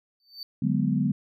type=tone with exponential growth; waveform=triangle; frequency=4563 Hz; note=C#8; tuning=49 cents sharp; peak=-31 dBFS; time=0.2-0.43 s; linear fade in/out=1 ms; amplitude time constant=50 ms
type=chord; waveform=sine; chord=G# half-diminished seventh; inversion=second; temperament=equal; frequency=146.83 / 185 / 207.7 / 246.9 Hz; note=D3 / F#3 / G#3 / B3; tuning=0 / 0 / 0 / 0 cents; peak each=-27 dBFS; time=0.62-1.12 s; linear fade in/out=5 ms
effects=none